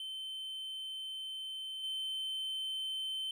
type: tone with level steps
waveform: triangle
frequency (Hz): 3083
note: G7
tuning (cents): -29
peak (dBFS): -38 / -34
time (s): 0-3.31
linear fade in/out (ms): 2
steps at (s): 1.83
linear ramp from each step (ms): 10
effects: none